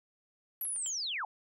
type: linear sweep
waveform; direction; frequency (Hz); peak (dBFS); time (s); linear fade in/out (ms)
sine; down; 11840 to 746; -33; 0.61-1.25; 2
type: clicks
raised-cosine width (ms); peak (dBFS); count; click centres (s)
0.3; -39; 4; 0.613 / 0.652 / 0.762 / 0.862
type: tone with exponential decay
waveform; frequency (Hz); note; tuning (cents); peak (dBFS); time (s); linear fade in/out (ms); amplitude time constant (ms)
square; 3136; G7; 0; -38; 0.86-0.96; 0; 21
effects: none